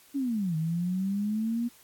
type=linear two-way sweep; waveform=sine; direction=down then up; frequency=287 to 155.56 to 240.7 Hz; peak=-26 dBFS; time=0.14-1.69 s; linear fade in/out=20 ms; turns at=0.56 s; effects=white hiss -57 dBFS RMS until 1.83 s + AAC 64 kbps